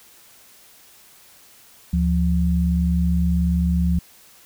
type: tone pair together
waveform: sine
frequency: 73.42 / 174.62 Hz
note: D2 / F3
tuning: 0 / 0 cents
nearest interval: octave + minor third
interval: 1500 cents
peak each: -19 dBFS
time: 1.93-3.99 s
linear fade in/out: 5 ms
effects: white hiss -50 dBFS RMS until 4.45 s